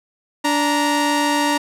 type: tone pair together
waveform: sawtooth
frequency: 291.2 / 934.4 Hz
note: D4 / A#5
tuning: -15 / +4 cents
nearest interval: octave + minor sixth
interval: 2019 cents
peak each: -15 dBFS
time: 0.44-1.58 s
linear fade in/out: 10 ms
effects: low-pass 11000 Hz 12 dB/octave